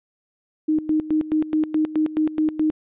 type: tone with tremolo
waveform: sine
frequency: 310 Hz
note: D#4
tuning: 6 cents flat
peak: -16 dBFS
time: 0.68-2.71 s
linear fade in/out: 10 ms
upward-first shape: square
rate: 4.7 Hz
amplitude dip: 80%
effects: resampled to 8000 Hz